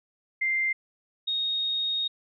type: tone pair in turn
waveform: sine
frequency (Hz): 2093 / 3729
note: C7 / A#7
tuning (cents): 0 / 0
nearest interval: minor seventh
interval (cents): 1000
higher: second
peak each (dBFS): -23 / -25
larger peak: first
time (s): 0.41-0.73 / 1.27-2.08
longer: second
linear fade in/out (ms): 10
effects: none